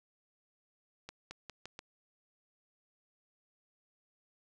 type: accelerating click train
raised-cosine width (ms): 0.2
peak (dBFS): -27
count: 5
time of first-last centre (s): 1.09-1.791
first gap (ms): 220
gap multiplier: 0.85
effects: none